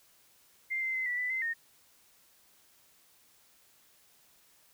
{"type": "tone with pitch steps", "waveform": "sine", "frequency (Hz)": [2096, 2076, 2055, 1959, 1990, 2067, 1843], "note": ["C7", "C7", "C7", "B6", "B6", "C7", "A#6"], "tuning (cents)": [2, -14, -32, -15, 13, -22, -20], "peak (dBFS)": -30, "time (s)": [0.7, 1.54], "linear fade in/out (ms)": 20, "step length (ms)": 120, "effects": ["white hiss -64 dBFS RMS until 4.73 s"]}